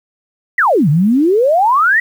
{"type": "exponential two-way sweep", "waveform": "sine", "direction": "down then up", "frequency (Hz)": [2046, 138.59, 1961], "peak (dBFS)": -8, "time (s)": [0.58, 2], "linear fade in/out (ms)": 5, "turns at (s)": 0.89, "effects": ["7-bit"]}